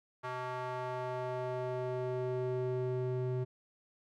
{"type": "tone with band-pass filter sweep", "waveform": "square", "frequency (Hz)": 126.6, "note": "B2", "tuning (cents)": 43, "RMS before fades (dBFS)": -36, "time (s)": [0.23, 3.45], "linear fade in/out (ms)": 20, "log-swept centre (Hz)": [1100, 260], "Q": 1.6, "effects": []}